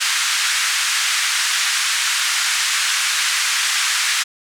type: band-pass noise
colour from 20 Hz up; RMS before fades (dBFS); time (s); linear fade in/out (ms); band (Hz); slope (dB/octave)
pink; -19; 0-4.24; 20; 1400 to 9100; 24
effects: none